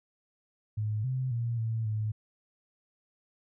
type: tone with pitch steps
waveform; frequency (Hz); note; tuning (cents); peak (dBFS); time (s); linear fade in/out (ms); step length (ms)
sine; 106.9 / 129.5 / 117.4 / 112.7 / 107.9; A2 / C3 / A#2 / A2 / A2; -49 / -17 / +13 / +42 / -33; -28; 0.77-2.12; 10; 270
effects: none